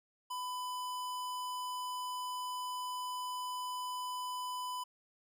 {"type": "tone", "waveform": "square", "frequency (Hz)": 1000, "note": "B5", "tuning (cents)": 21, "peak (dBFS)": -38, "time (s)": [0.3, 4.84], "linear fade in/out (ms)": 10, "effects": []}